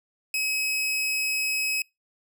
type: tone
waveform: sawtooth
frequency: 2550 Hz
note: D#7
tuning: 42 cents sharp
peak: -21 dBFS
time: 0.34-1.82 s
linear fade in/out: 2 ms
effects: noise-tail reverb RT60 0.2 s tail -25 dB re dry